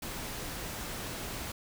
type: noise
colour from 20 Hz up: pink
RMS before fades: -39 dBFS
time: 0.02-1.52 s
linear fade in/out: 5 ms
effects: none